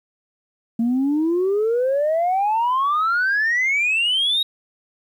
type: exponential sweep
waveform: sine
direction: up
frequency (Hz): 225.8 to 3818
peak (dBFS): -15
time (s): 0.79-4.43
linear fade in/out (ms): 5
effects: tanh soft clip ceiling -14 dBFS + 9-bit